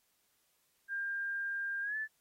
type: tone with pitch glide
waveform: sine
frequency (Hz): 1600 to 1744.8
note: G6 to A6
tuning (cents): +35 to -15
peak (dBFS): -34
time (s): 0.88-2.08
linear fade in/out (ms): 50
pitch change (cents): +150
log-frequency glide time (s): 1.82-1.97
effects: white hiss -75 dBFS RMS until 2.2 s + AAC 48 kbps